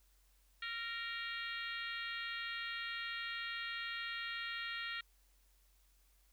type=harmonic tone with a mistuned harmonic; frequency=466.2 Hz; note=A#4; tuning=in tune; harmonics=3 / 4 / 5 / 6 / 7 / 8 / 9; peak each=-46 / -44 / -48 / -49 / -49 / -52 / -53 dBFS; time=0.62-5.01 s; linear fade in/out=5 ms; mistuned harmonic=3; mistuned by=-22 cents; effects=added 47 Hz sine -68 dBFS peak until 6.32 s + white hiss -74 dBFS RMS until 6.32 s